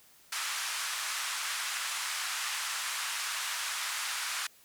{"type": "band-pass noise", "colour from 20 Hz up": "pink", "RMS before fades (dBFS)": -35, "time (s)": [0.32, 4.47], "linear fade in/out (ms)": 5, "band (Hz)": [1100, 11000], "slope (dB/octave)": 24, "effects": ["white hiss -60 dBFS RMS until 4.64 s"]}